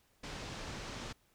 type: low-pass noise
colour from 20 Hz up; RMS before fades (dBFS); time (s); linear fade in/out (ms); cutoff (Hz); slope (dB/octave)
pink; -44; 0.23-1.13; 10; 6700; 24
effects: pink hiss -71 dBFS RMS until 1.34 s